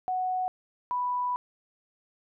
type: tone pair in turn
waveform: sine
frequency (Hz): 740 / 987.8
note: F#5 / B5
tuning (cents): 0 / 0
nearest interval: perfect fourth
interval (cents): 500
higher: second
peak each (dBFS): -26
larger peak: neither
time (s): 0.08-0.48 / 0.91-1.36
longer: second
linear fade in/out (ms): 0
effects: none